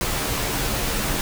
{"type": "noise with comb filter", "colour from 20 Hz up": "pink", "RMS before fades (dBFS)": -24, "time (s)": [0.01, 1.21], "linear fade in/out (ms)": 0, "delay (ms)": 12, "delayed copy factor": -0.55, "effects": []}